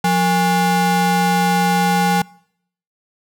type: ring-modulated tone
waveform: square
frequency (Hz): 319.6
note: D#4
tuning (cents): +47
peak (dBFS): -11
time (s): 0.04-2.22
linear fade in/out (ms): 5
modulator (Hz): 498
effects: noise-tail reverb RT60 0.7 s tail -25 dB re dry